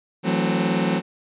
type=chord; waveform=sawtooth; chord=F# half-diminished seventh; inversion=third; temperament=just; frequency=166.5 / 185 / 222 / 266.4 Hz; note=E3 / F#3 / A3 / C4; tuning=+18 / 0 / +16 / +31 cents; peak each=-21 / -19 / -21 / -23 dBFS; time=0.23-1.02 s; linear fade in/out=50 ms; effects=resampled to 8000 Hz